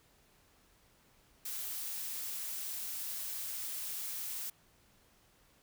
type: noise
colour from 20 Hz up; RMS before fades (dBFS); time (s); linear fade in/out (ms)
blue; -40; 1.45-4.5; 5
effects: pink hiss -67 dBFS RMS until 5.62 s